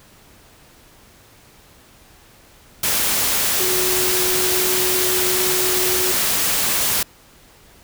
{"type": "tone in noise", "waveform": "sine", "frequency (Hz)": 368, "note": "F#4", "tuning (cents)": -9, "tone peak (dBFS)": -23, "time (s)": [3.6, 6.12], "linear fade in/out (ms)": 5, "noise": "white", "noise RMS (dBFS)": -19, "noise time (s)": [2.83, 7.03], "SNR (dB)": -7, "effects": ["pink hiss -49 dBFS RMS until 7.83 s"]}